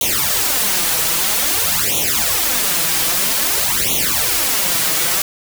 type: noise with flanger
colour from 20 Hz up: white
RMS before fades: -17 dBFS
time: 0.01-5.22 s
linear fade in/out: 2 ms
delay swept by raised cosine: 0.3 to 6.3 ms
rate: 0.51 Hz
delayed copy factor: +1
effects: none